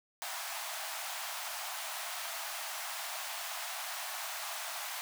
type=high-pass noise; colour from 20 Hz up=pink; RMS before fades=-40 dBFS; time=0.22-5.01 s; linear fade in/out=0 ms; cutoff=630 Hz; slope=96 dB/octave; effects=none